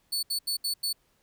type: tone bursts at uneven times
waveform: sawtooth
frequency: 4452 Hz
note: C#8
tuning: 7 cents sharp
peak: -24 dBFS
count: 5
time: 0.12-0.23 / 0.3-0.39 / 0.47-0.57 / 0.64-0.74 / 0.83-0.93 s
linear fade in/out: 10 ms
effects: pink hiss -69 dBFS RMS until 1.22 s